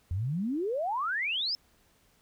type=exponential sweep; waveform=sine; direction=up; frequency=82.41 to 5330 Hz; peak=-28 dBFS; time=0.11-1.55 s; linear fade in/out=0 ms; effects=pink hiss -66 dBFS RMS until 2.21 s